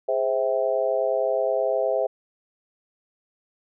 harmonic tone with a mistuned harmonic, 130.81 Hz, C3, in tune, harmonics 3 / 4 / 5 / 6, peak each -28 / -24 / -24 / -33 dBFS, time 0.08-2.07 s, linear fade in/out 10 ms, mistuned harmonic 3, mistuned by +96 cents, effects none

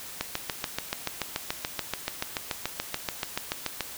click train, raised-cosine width 0.2 ms, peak -10 dBFS, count 26, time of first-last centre 0.21-3.807 s, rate 6.95 Hz, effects white hiss -41 dBFS RMS until 3.97 s

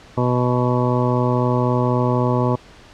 harmonic tone, 123.9 Hz, B2, 6 cents sharp, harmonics 1 / 2 / 3 / 4 / 5 / 7 / 8 / 9, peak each -19 / -22 / -24 / -25 / -26 / -27 / -28 / -29 dBFS, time 0.17-2.56 s, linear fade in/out 10 ms, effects pink hiss -45 dBFS RMS until 2.93 s + low-pass 5000 Hz 12 dB/octave

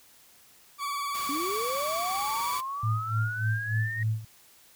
40% pulse tone with vibrato, 1140 Hz, C#6, 48 cents sharp, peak -29 dBFS, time 0.78-2.62 s, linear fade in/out 50 ms, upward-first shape triangle, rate 20 Hz, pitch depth 58 cents each way
white noise, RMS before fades -39 dBFS, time 1.14-2.61 s, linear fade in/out 10 ms
sine linear sweep, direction up, 268.2 to 1879 Hz, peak -31 dBFS, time 1.29-4.03 s, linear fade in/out 2 ms
sine tone with tremolo, 110 Hz, A2, in tune, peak -23 dBFS, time 2.83-4.25 s, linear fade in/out 5 ms, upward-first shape sine, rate 3.4 Hz, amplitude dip 85%
effects white hiss -57 dBFS RMS until 4.75 s

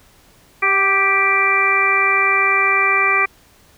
harmonic tone with a mistuned harmonic, 392 Hz, G4, in tune, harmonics 1 / 2 / 3 / 4 / 5 / 6, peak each -25 / -27 / -18 / -26 / -19 / -16 dBFS, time 0.62-3.26 s, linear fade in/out 10 ms, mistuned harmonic 2, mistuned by -34 cents, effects pink hiss -51 dBFS RMS until 3.77 s

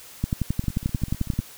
two click trains, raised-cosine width 5 ms, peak -23 / -10 dBFS, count 13 / 14, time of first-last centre 0.64-1.399 / 0.24-1.39 s, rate 15.8 / 11.3 Hz, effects white hiss -45 dBFS RMS until 1.57 s

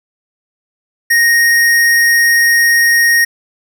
square tone, 1864.7 Hz, A#6, in tune, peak -8 dBFS, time 1.1-3.25 s, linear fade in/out 10 ms, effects none

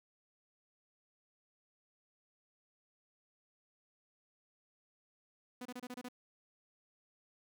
sawtooth tone bursts, 248.5 Hz, B3, 11 cents sharp, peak -39 dBFS, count 7, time 5.61-6.086 s, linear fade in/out 5 ms, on 44 ms, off 28 ms, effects none

